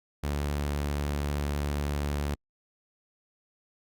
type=tone; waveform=sawtooth; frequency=72.4 Hz; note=D2; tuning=24 cents flat; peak=-24 dBFS; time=0.23-2.35 s; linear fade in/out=10 ms; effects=Opus 48 kbps